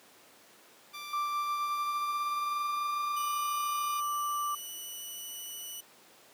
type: tone with pitch glide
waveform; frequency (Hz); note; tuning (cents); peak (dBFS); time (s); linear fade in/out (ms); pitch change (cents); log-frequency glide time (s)
15% pulse; 1178 to 1208.3; D6 to D6; +5 to +49; -34; 0.93-4.01; 20; +44; 1.14-3.42
type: tone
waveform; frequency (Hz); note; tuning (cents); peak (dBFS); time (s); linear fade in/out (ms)
sine; 1174.7; D6; 0; -30; 1.13-4.55; 5
type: tone with vibrato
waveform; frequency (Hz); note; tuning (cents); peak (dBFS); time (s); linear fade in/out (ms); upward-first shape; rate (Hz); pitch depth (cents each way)
10% pulse; 2960; F#7; 0; -32; 3.16-5.81; 10; sine; 13; 8
effects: pink hiss -57 dBFS RMS until 6.33 s + high-pass 300 Hz 12 dB/octave